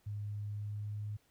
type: tone with pitch glide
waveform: sine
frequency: 103.6 to 104.74 Hz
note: G#2 to G#2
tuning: -4 to +15 cents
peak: -37 dBFS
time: 0.06-1.17 s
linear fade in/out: 10 ms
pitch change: +19 cents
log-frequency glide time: 0.46-1.03 s
effects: pink hiss -72 dBFS RMS until 1.3 s